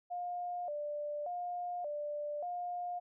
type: tone with vibrato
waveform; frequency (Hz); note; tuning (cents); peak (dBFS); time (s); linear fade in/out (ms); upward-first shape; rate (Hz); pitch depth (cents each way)
sine; 647; E5; -32; -36; 0.1-3; 20; square; 0.86; 160
effects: none